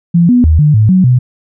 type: tone with pitch steps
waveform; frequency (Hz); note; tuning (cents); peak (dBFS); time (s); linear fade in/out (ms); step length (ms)
sine; 170.9 / 245.8 / 78.5 / 149.8 / 108.1 / 185.9 / 125.3; F3 / B3 / D#2 / D3 / A2 / F#3 / B2; -37 / -8 / +16 / +35 / -30 / +8 / +25; -4; 0.14-1.19; 10; 150
effects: none